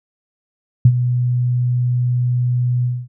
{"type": "tone with ADSR envelope", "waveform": "sine", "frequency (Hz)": 123.47, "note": "B2", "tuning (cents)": 0, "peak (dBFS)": -3, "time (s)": [0.85, 3.08], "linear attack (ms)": 4, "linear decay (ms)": 60, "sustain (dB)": -11, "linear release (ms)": 240, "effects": []}